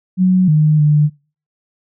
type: tone with pitch steps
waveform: sine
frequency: 184.7 / 153 / 149.4 Hz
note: F#3 / D#3 / D3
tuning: -3 / -29 / +30 cents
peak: -8 dBFS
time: 0.17-1.1 s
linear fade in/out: 50 ms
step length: 310 ms
effects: noise-tail reverb RT60 0.4 s tail -26 dB re dry